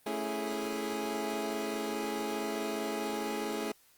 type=chord; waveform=25% pulse; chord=A major seventh; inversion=none; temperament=equal; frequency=220 / 277.2 / 329.6 / 415.3 Hz; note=A3 / C#4 / E4 / G#4; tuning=0 / 0 / 0 / 0 cents; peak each=-35 / -37 / -36 / -33 dBFS; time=0.06-3.72 s; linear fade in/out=5 ms; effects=white hiss -64 dBFS RMS until 3.97 s + Opus 32 kbps